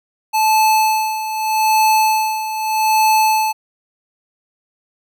square tone with tremolo, 870 Hz, A5, 20 cents flat, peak -11 dBFS, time 0.33-3.53 s, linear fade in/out 20 ms, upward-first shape sine, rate 0.81 Hz, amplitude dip 70%, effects none

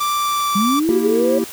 45% pulse tone with pitch glide, 1174.7 to 1165.9 Hz, D6 to D6, 0 to -13 cents, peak -17 dBFS, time 0-0.8 s, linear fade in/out 10 ms, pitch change -13 cents, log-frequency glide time 0.14-0.52 s
sine linear sweep, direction up, 190.7 to 554.4 Hz, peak -15 dBFS, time 0.55-1.39 s, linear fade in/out 10 ms
triangle chord, E diminished, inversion second, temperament equal with one note detuned, 233.1 / 327.5 / 392 Hz, Bb3 / E4 / G4, 0 / -11 / 0 cents, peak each -19 dBFS, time 0.89-1.44 s, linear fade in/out 0 ms
effects white hiss -34 dBFS RMS until 1.52 s

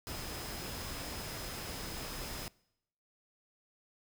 sine tone in noise, 5080 Hz, D#8, 35 cents sharp, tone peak -49 dBFS, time 0.07-2.48 s, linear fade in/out 0 ms, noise pink, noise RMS -42 dBFS, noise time 0.07-2.48 s, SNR -10 dB, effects noise-tail reverb RT60 0.8 s tail -24 dB re dry

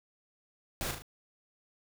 pink noise with echo, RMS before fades -35 dBFS, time 0.81-0.91 s, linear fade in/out 0 ms, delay 37 ms, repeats 3, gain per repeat -5 dB, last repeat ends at 1.021 s, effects none

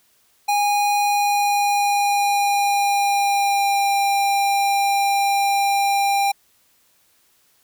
square tone with pitch glide, 820 to 797.6 Hz, G#5 to G5, -22 to +30 cents, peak -17 dBFS, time 0.48-6.32 s, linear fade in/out 10 ms, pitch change -48 cents, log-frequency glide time 0.98-3.97 s, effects white hiss -60 dBFS RMS until 7.63 s

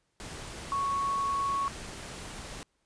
sine tone in noise, 1108.7 Hz, C#6, in tune, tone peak -27 dBFS, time 0.72-1.68 s, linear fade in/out 0 ms, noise pink, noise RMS -42 dBFS, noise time 0.2-2.63 s, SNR +12 dB, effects pink hiss -75 dBFS RMS until 2.85 s + resampled to 22050 Hz

